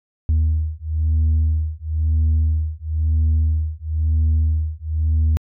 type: beating tone pair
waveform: sine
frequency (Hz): 78 / 79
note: D#2 / D#2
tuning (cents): +5 / +27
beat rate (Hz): 1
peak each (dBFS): -17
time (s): 0.29-5.37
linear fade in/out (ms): 0
effects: tanh soft clip ceiling -12 dBFS